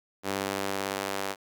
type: tone with high-pass filter sweep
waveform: sawtooth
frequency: 98 Hz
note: G2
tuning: in tune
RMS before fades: -32 dBFS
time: 0.23-1.36 s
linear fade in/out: 50 ms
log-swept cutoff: 310 to 520 Hz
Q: 0.75
effects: none